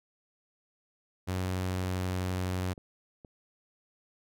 sawtooth tone with pitch glide, 92.5 to 91.91 Hz, F#2 to F#2, 0 to -11 cents, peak -26 dBFS, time 1.27-2.74 s, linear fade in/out 20 ms, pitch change -11 cents, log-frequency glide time 1.61-2.09 s
click train, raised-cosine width 2 ms, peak -35 dBFS, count 5, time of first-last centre 1.37-3.248 s, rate 2.13 Hz
effects none

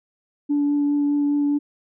sine tone with vibrato, 289.1 Hz, D4, 27 cents flat, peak -16 dBFS, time 0.49-1.59 s, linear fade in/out 20 ms, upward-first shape triangle, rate 4.9 Hz, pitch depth 11 cents each way, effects tanh soft clip ceiling -14 dBFS

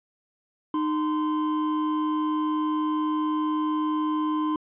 triangle tone pair together, 307.4 / 1034 Hz, D#4 / C6, -21 / -21 cents, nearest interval octave + major sixth, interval 2100 cents, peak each -22 / -27 dBFS, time 0.74-4.56 s, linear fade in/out 2 ms, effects resampled to 8000 Hz

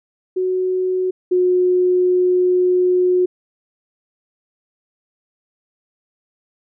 sine tone pair in turn, 370 / 363 Hz, F#4 / F#4, 0 / -33 cents, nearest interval unison, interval 33 cents, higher first, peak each -16 / -12 dBFS, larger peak second, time 0.36-1.11 / 1.31-3.26 s, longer second, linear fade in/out 10 ms, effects none

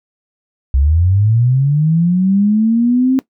sine linear sweep, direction up, 63.6 to 266.4 Hz, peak -9 dBFS, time 0.74-3.19 s, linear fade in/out 0 ms, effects noise-tail reverb RT60 0.1 s tail -18 dB re dry

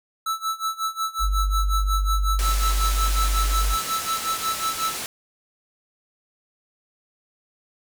square tone with tremolo, 1315 Hz, E6, 5 cents flat, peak -22 dBFS, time 0.26-4.97 s, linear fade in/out 5 ms, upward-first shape sine, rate 5.5 Hz, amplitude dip 90%
sine tone, 49 Hz, G1, in tune, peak -19 dBFS, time 1.19-3.77 s, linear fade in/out 50 ms
white low-pass noise, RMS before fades -31 dBFS, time 2.39-5.06 s, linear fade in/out 0 ms, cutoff 11000 Hz, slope 12 dB/octave
effects none

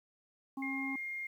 harmonic tone, 270 Hz, C#4, 45 cents flat, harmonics 1 / 3 / 4, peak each -37 / -47 / -49 dBFS, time 0.57-0.96 s, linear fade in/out 5 ms
sine tone, 2125 Hz, C7, 26 cents sharp, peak -37 dBFS, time 0.62-1.27 s, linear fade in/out 5 ms
effects 11-bit

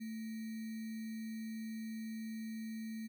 sine tone with sample-and-hold, 221.5 Hz, A3, 12 cents sharp, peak -40 dBFS, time 0-3.08 s, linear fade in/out 20 ms, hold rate 2100 Hz, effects none

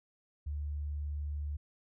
sine tone, 73.42 Hz, D2, in tune, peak -34 dBFS, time 0.46-1.57 s, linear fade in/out 10 ms, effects none

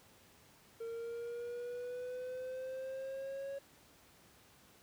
triangle exponential sweep, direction up, 456.8 to 554.4 Hz, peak -38 dBFS, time 0.8-3.59 s, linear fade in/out 10 ms, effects pink hiss -63 dBFS RMS until 4.82 s + high-pass 80 Hz 12 dB/octave

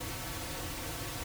pink noise with comb filter, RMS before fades -39 dBFS, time 0-1.24 s, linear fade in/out 10 ms, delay 4.9 ms, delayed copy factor -1, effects none

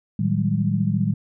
sine tone cluster, 113 / 156.7 / 187.3 / 201.7 Hz, A2 / D#3 / F#3 / G3, +47 / +13 / +21 / +50 cents, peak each -24 dBFS, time 0.19-1.14 s, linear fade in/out 5 ms, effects none

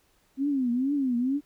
sine tone with vibrato, 262.4 Hz, C4, 5 cents sharp, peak -23 dBFS, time 0.37-1.41 s, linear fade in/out 50 ms, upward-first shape triangle, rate 2.2 Hz, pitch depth 200 cents each way, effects pink hiss -66 dBFS RMS until 1.45 s

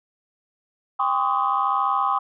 sine tone cluster, 798 / 1035 / 1116 / 1250 Hz, G5 / C6 / C#6 / D#6, +31 / -19 / +11 / +8 cents, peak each -24 dBFS, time 0.99-2.19 s, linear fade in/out 10 ms, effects tanh soft clip ceiling -10 dBFS

